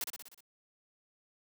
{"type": "noise with echo", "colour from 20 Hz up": "white", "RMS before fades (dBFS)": -35, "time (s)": [0.01, 0.04], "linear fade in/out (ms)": 2, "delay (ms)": 61, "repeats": 6, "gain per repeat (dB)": -4, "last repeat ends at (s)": 0.406, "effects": ["high-pass 200 Hz 12 dB/octave"]}